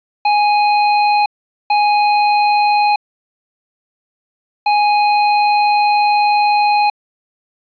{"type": "tone bursts at uneven times", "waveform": "square", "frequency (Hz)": 830.6, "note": "G#5", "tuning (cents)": 0, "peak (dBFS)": -11, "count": 3, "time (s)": [[0.25, 1.26], [1.7, 2.96], [4.66, 6.9]], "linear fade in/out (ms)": 5, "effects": ["resampled to 11025 Hz", "8-bit"]}